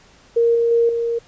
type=tone with level steps; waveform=sine; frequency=466.2 Hz; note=A#4; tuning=in tune; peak=-12 / -14 / -12 / -18 dBFS; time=0.36-1.19 s; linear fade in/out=10 ms; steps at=0.55 / 0.71 / 0.89 s; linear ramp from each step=2 ms; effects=pink hiss -50 dBFS RMS until 1.27 s + resampled to 16000 Hz